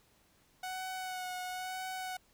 sawtooth tone with vibrato, 740 Hz, F#5, in tune, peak -34 dBFS, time 0.63-2.17 s, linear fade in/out 5 ms, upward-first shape sine, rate 1 Hz, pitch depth 22 cents each way, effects pink hiss -68 dBFS RMS until 2.33 s

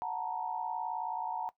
sine tone cluster, 735 / 887 / 946 Hz, F#5 / A5 / A#5, -12 / +14 / +25 cents, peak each -38 / -37 / -37 dBFS, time 0.02-1.49 s, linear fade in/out 0 ms, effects noise-tail reverb RT60 0.1 s tail -17 dB re dry

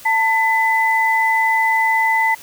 sine tone pair together, 893 / 2006 Hz, A5 / B6, +25 / +26 cents, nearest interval octave + major second, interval 1401 cents, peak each -16 dBFS, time 0.05-2.35 s, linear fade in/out 10 ms, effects white hiss -40 dBFS RMS until 2.42 s

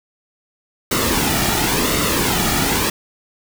pink noise with flanger, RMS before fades -18 dBFS, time 0.91-2.9 s, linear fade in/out 5 ms, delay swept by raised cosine 1.2 to 1.95 ms, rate 0.94 Hz, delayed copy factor -0.55, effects none

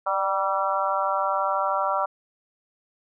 harmonic tone with a mistuned harmonic, 193.3 Hz, G3, 24 cents flat, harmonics 3 / 4 / 5 / 6 / 7, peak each -28 / -28 / -28 / -28 / -28 dBFS, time 0.06-2.06 s, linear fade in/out 10 ms, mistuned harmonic 3, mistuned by +36 cents, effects none

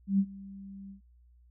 sine tone with ADSR envelope, 196 Hz, G3, in tune, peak -20 dBFS, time 0.07-1.01 s, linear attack 120 ms, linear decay 61 ms, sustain -22 dB, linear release 110 ms, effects added 60 Hz sine -57 dBFS peak until 1.5 s

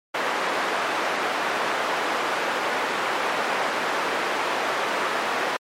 white band-pass noise, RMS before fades -25 dBFS, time 0.14-5.57 s, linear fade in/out 10 ms, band 380 to 1500 Hz, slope 12 dB/octave, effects MP3 64 kbps

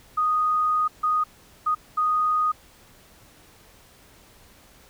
sine tone bursts at uneven times, 1241 Hz, D#6, 5 cents flat, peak -19 dBFS, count 4, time 0.17-0.88 / 1.03-1.24 / 1.66-1.75 / 1.97-2.52 s, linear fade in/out 10 ms, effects pink hiss -53 dBFS RMS until 4.89 s

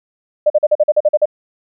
sine tone bursts, 602 Hz, D5, 43 cents sharp, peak -7 dBFS, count 10, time 0.46-1.257 s, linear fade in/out 10 ms, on 41 ms, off 43 ms, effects none

